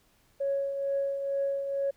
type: tone with tremolo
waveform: sine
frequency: 554 Hz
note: C#5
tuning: 1 cent flat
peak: -24 dBFS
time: 0.4-1.91 s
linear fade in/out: 10 ms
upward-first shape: triangle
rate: 2.2 Hz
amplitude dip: 55%
effects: tanh soft clip ceiling -21 dBFS + pink hiss -66 dBFS RMS until 1.96 s